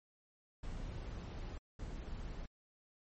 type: noise bursts at uneven times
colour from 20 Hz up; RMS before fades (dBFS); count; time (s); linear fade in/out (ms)
brown; -44; 2; 0.63-1.58 / 1.79-2.46; 5
effects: MP3 32 kbps